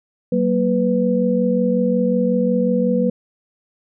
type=tone cluster; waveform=sine; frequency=188.7 / 234.2 / 496.1 Hz; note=F#3 / A#3 / B4; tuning=+34 / +8 / +8 cents; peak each=-19 dBFS; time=0.32-3.1 s; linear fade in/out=5 ms; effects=none